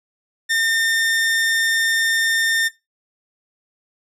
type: tone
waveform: sawtooth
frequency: 1812 Hz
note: A#6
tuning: 50 cents flat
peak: -13 dBFS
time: 0.49-2.69 s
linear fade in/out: 20 ms
effects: noise-tail reverb RT60 0.2 s tail -17 dB re dry + low-pass 11000 Hz 12 dB/octave